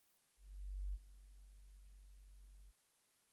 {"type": "tone with ADSR envelope", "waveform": "sine", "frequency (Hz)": 48, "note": "G1", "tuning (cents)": -36, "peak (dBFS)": -39, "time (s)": [0.37, 2.72], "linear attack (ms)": 570, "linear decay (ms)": 36, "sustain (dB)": -18, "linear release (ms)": 25, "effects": ["white hiss -75 dBFS RMS until 3.32 s", "Opus 24 kbps"]}